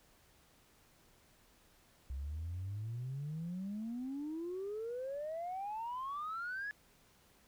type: exponential sweep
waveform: sine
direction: up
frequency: 64.6 to 1714 Hz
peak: -37 dBFS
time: 2.1-6.71 s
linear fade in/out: 0 ms
effects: tanh soft clip ceiling -35 dBFS + pink hiss -67 dBFS RMS until 7.47 s